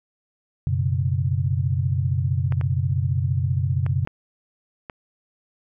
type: chord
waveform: sine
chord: F# suspended fourth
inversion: none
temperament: equal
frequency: 92.5 / 123.47 / 138.59 Hz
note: F#2 / B2 / C#3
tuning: 0 / 0 / 0 cents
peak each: -23 / -24 / -24 dBFS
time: 0.67-4.05 s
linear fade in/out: 0 ms
type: clicks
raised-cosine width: 0.5 ms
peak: -19 dBFS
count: 5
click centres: 2.523 / 2.612 / 3.864 / 4.074 / 4.898 s
effects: none